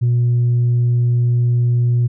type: tone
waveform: sine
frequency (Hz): 120.8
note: B2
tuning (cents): -38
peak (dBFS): -10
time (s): 0.01-2.08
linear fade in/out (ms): 20
effects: tanh soft clip ceiling -10 dBFS